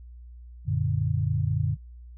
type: chord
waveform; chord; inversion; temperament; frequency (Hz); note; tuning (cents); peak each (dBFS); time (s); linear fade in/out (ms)
sine; Gb augmented; none; equal; 92.5 / 116.54 / 146.83; Gb2 / Bb2 / D3; 0 / 0 / 0; -27; 0.65-1.77; 50
effects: added 60 Hz sine -42 dBFS peak until 2.17 s